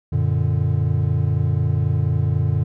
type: chord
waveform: triangle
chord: Gb augmented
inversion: none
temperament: equal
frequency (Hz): 92.5 / 116.54 / 146.83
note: Gb2 / Bb2 / D3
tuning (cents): 0 / 0 / 0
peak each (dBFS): -19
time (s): 0.12-2.64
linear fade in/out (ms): 10
effects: none